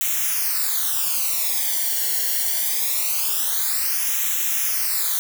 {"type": "noise with flanger", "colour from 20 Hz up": "blue", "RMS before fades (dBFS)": -22, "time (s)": [0.01, 5.19], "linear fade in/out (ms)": 0, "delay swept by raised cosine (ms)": [0.21, 0.81], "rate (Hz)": 0.23, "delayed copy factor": -0.9, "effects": []}